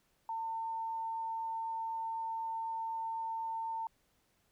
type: tone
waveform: sine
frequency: 902 Hz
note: A5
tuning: 43 cents sharp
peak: -35 dBFS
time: 0.29-3.87 s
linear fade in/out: 2 ms
effects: pink hiss -74 dBFS RMS until 4.51 s